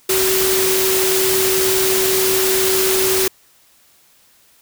sine tone in noise, 379.1 Hz, F#4, 42 cents sharp, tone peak -17 dBFS, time 0.09-3.28 s, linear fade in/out 5 ms, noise white, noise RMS -18 dBFS, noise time 0.09-3.28 s, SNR -2 dB, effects white hiss -53 dBFS RMS until 4.61 s

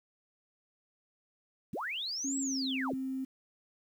sine linear two-way sweep, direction up then down, 103.83 to 7902 to 103.83 Hz, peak -34 dBFS, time 1.73-2.94 s, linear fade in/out 5 ms, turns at 2.38 s
sine tone with pitch glide, 272.2 to 263.7 Hz, C#4 to C4, -31 to +14 cents, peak -33 dBFS, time 2.24-3.25 s, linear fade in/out 10 ms, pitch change -55 cents, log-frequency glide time 2.35-2.71 s
effects 10-bit

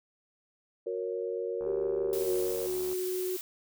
sine chord, F# major, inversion none, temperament equal with one note detuned, 366.4 / 466.2 / 554.4 Hz, F#4 / A#4 / C#5, -17 / 0 / 0 cents, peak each -36 / -33 / -38 dBFS, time 0.86-2.67 s, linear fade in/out 10 ms
click train, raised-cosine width 1 ms, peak -33 dBFS, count 98, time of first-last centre 1.61-2.93 s, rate 73.5 Hz
sine tone with pitch glide, 392 to 367.9 Hz, G4 to F#4, 0 to -10 cents, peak -30 dBFS, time 1.66-3.37 s, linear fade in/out 10 ms, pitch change -110 cents, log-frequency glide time 2.18-2.32 s
blue noise, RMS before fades -40 dBFS, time 2.13-3.41 s, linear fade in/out 0 ms
effects none

